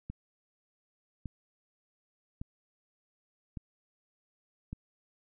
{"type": "click train", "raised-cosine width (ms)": 5, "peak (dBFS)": -26, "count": 5, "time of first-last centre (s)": [0.1, 4.73], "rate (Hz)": 0.864, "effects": []}